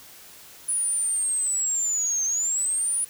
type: linear two-way sweep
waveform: sine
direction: down then up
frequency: 9850 to 6272 to 9850 Hz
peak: -22 dBFS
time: 0.68-3.05 s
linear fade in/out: 10 ms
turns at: 2.25 s
effects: white hiss -47 dBFS RMS until 3.09 s